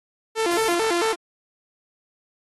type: tone with vibrato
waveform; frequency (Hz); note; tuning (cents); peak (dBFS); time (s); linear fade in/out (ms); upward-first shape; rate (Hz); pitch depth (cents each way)
sawtooth; 392; G4; 0; -16; 0.35-1.16; 50; square; 4.5; 220
type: noise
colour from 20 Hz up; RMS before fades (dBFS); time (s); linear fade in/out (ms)
white; -33; 0.5-0.75; 10
effects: AAC 32 kbps